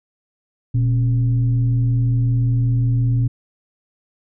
sine tone with frequency modulation, 119.8 Hz, A#2, 48 cents sharp, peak -14 dBFS, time 0.74-3.28 s, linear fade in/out 10 ms, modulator 154 Hz, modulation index 0.36, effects none

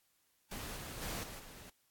pink noise with level steps, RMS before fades -44 / -46 / -41 / -48 / -53 dBFS, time 0.51-1.7 s, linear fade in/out 5 ms, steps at 0.76 / 1.01 / 1.23 / 1.39 s, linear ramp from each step 10 ms, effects white hiss -75 dBFS RMS until 1.9 s + AAC 64 kbps

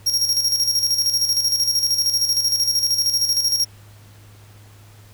40% pulse tone with tremolo, 5588 Hz, F8, in tune, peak -14 dBFS, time 0.06-3.65 s, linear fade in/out 10 ms, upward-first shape square, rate 13 Hz, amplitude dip 55%, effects added 103 Hz sine -44 dBFS peak until 5.13 s + pink hiss -51 dBFS RMS until 5.13 s

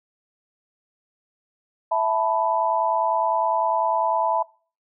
sine chord, E suspended fourth, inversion none, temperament just, 659.3 / 879 / 988.9 Hz, E5 / A5 / B5, 0 / -2 / +2 cents, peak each -23 dBFS, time 1.91-4.43 s, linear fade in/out 10 ms, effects noise-tail reverb RT60 0.4 s tail -23 dB re dry

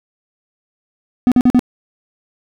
triangle tone bursts, 248.4 Hz, B3, 10 cents sharp, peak -5 dBFS, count 4, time 1.27-1.593 s, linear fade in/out 0 ms, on 47 ms, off 45 ms, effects none

